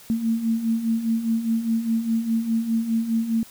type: beating tone pair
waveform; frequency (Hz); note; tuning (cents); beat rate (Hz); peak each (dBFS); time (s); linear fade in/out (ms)
sine; 223.2 / 228.1; A3 / A#3; +25 / -37; 4.9; -27 / -21; 0.1-3.43; 0
effects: white hiss -47 dBFS RMS until 3.5 s